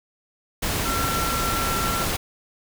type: tone in noise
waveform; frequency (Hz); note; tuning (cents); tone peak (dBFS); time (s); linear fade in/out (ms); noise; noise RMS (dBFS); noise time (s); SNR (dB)
sine; 1354; E6; +46; -26; 0.85-2.05; 10; pink; -25; 0.62-2.17; -4
effects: none